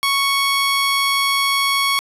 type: tone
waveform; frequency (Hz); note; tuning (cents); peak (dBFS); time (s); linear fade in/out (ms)
15% pulse; 1108.7; C#6; 0; -9; 0.03-1.99; 0
effects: resampled to 32000 Hz + 8-bit